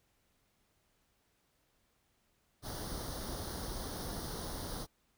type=noise with comb filter; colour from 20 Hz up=pink; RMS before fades=-41 dBFS; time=2.62-4.87 s; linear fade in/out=50 ms; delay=0.2 ms; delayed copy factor=+0.8; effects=pink hiss -75 dBFS RMS until 5.17 s